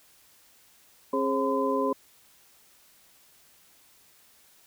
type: tone cluster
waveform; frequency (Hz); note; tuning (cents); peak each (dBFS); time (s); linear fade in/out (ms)
sine; 269.4 / 414.3 / 537 / 1018; C#4 / G#4 / C5 / C6; -49 / -4 / +45 / -48; -29; 1.13-1.93; 5
effects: white hiss -59 dBFS RMS until 4.66 s